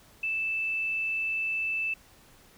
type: tone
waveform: sine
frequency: 2639 Hz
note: E7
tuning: 1 cent sharp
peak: -27 dBFS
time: 0.23-1.94 s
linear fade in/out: 5 ms
effects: pink hiss -57 dBFS RMS until 2.57 s